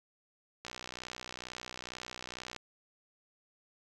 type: click train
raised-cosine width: 0.2 ms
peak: -24 dBFS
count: 120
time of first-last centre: 0.65-2.563 s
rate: 62.2 Hz
effects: none